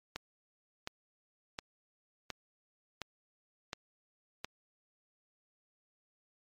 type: click train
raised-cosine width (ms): 0.2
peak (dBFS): -20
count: 7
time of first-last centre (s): 0.16-4.446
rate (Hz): 1.4
effects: MP3 64 kbps